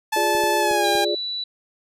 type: tone with pitch glide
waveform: sawtooth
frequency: 870 to 807.1 Hz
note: A5 to G#5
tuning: -20 to -50 cents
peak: -16 dBFS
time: 0.12-1.05 s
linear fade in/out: 10 ms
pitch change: -130 cents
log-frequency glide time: 0.59-0.88 s
type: chord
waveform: sine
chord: D diminished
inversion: first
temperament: equal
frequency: 349.2 / 415.3 / 587.3 Hz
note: F4 / Ab4 / D5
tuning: 0 / 0 / 0 cents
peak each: -25 dBFS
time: 0.16-1.15 s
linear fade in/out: 5 ms
type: clicks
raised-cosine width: 2 ms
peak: -24 dBFS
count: 4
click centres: 0.35 / 0.438 / 0.712 / 0.953 s
type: tone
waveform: sine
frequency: 3950 Hz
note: B7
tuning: in tune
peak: -25 dBFS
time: 0.84-1.44 s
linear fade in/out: 5 ms
effects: resampled to 32000 Hz